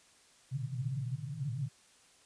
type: band-pass noise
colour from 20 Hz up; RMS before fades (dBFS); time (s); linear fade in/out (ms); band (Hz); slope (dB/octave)
pink; -37; 0.51-1.69; 20; 120 to 150; 96
effects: white hiss -63 dBFS RMS until 2.25 s + resampled to 22050 Hz